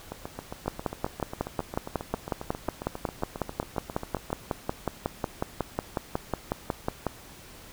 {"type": "two click trains", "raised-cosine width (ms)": 1, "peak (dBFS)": [-20, -12], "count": [32, 36], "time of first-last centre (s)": [[0.12, 4.304], [0.68, 7.067]], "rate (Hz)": [7.41, 5.48], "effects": ["pink hiss -48 dBFS RMS until 7.72 s"]}